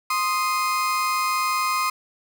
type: tone pair together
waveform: 35% pulse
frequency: 1046.5 / 1244.5 Hz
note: C6 / D#6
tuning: 0 / 0 cents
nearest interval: minor third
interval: 300 cents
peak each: -22 dBFS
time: 0.1-1.9 s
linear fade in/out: 5 ms
effects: none